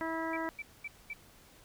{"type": "harmonic tone", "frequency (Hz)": 325.2, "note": "E4", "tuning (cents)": -23, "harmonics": [1, 2, 3, 4, 5, 6], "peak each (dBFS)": [-37, -40, -39, -44, -43, -43], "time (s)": [0.01, 0.49], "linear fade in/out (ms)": 0}
{"type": "tone bursts", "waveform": "sine", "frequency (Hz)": 2321, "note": "D7", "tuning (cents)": -21, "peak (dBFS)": -37, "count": 4, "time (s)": [0.33, 1.134], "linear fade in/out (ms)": 5, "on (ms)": 36, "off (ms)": 220}
{"effects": ["pink hiss -59 dBFS RMS until 1.64 s"]}